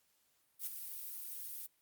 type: noise with ADSR envelope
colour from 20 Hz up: violet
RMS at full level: -37 dBFS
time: 0.59-1.67 s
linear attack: 73 ms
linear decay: 15 ms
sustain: -8 dB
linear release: 14 ms
effects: white hiss -75 dBFS RMS until 1.81 s + Opus 48 kbps